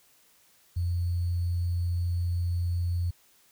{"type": "tone with sample-and-hold", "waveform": "sine", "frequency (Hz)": 87.31, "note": "F2", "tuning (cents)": 0, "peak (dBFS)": -25, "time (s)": [0.76, 3.11], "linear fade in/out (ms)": 10, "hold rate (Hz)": 4410, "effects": ["white hiss -62 dBFS RMS until 3.51 s"]}